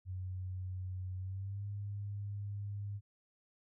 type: tone with pitch glide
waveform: sine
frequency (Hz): 92.6 to 101.57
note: F#2 to G#2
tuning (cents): +2 to -38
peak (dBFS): -38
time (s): 0.05-3.01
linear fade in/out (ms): 50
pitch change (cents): +160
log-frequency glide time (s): 1.17-1.65
effects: none